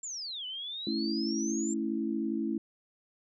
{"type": "exponential two-way sweep", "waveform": "sine", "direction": "down then up", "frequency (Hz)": [7459, 2960, 7459], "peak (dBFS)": -36, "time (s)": [0.03, 1.74], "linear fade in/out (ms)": 5, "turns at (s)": 0.46}
{"type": "chord", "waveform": "sine", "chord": "A major", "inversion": "none", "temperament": "equal", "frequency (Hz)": [220, 277.2, 329.6], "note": ["A3", "C#4", "E4"], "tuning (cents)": [0, 0, 0], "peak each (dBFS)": [-33, -35, -33], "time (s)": [0.87, 2.58], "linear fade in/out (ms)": 2}
{"effects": []}